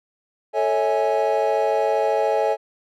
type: chord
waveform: triangle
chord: A major seventh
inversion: none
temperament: equal with one note detuned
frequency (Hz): 440 / 554.4 / 647.6 / 830.6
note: A4 / C#5 / E5 / G#5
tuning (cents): 0 / 0 / -31 / 0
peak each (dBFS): -21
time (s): 0.53-2.57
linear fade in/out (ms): 50
effects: tanh soft clip ceiling -6 dBFS